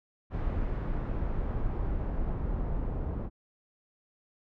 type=noise with low-pass filter sweep; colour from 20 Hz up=brown; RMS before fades=-31 dBFS; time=0.3-3.3 s; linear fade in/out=50 ms; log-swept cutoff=1800 to 920 Hz; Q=0.75; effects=none